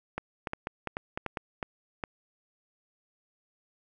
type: clicks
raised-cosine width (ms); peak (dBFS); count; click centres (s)
0.5; -17; 11; 0.18 / 0.472 / 0.534 / 0.671 / 0.873 / 0.969 / 1.175 / 1.263 / 1.372 / 1.628 / 2.038
effects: none